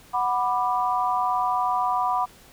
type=chord; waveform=sine; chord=B minor; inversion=second; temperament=equal with one note detuned; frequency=740 / 987.8 / 1186.3 Hz; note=F#5 / B5 / D6; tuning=0 / 0 / +17 cents; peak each=-25 / -24 / -27 dBFS; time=0.13-2.26 s; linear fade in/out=20 ms; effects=pink hiss -51 dBFS RMS until 2.52 s